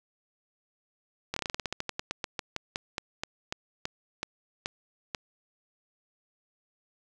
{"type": "slowing click train", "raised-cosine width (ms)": 0.2, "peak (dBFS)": -14, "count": 25, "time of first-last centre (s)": [1.34, 5.148], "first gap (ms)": 24, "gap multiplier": 1.14, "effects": []}